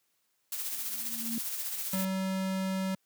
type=noise with tremolo; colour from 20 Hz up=blue; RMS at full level=-34 dBFS; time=0.52-2.05 s; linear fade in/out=2 ms; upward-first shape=sine; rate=15 Hz; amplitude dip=40%
type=tone with exponential growth; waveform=sine; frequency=230 Hz; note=A#3; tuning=23 cents flat; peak=-30 dBFS; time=0.73-1.38 s; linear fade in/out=0 ms; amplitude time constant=140 ms
type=tone; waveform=square; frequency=190 Hz; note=F#3; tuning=46 cents sharp; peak=-30 dBFS; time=1.93-2.95 s; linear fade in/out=5 ms
effects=white hiss -75 dBFS RMS until 3.05 s + high-pass 100 Hz 12 dB/octave